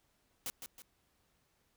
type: noise with echo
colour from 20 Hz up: white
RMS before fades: -39 dBFS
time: 0.46-0.5 s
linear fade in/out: 0 ms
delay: 160 ms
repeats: 2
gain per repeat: -7 dB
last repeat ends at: 0.82 s
effects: pink hiss -75 dBFS RMS until 1.76 s